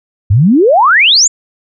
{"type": "exponential sweep", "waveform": "sine", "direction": "up", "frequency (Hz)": [89.5, 7459], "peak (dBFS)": -4, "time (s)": [0.3, 1.28], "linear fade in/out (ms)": 10, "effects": []}